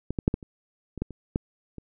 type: clicks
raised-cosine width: 3 ms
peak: -16 / -14 / -6 / -13 / -29 / -23 / -14 / -26 / -11 / -26 dBFS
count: 10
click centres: 0.106 / 0.188 / 0.279 / 0.341 / 0.428 / 0.977 / 1.02 / 1.107 / 1.359 / 1.783 s
effects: none